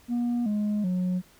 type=tone with pitch steps; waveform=sine; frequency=240.1 / 209 / 181.96 Hz; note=B3 / G#3 / F#3; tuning=-49 / +11 / -29 cents; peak=-21 dBFS; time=0.08-1.22 s; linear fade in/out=50 ms; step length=380 ms; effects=tanh soft clip ceiling -23 dBFS + pink hiss -57 dBFS RMS until 1.39 s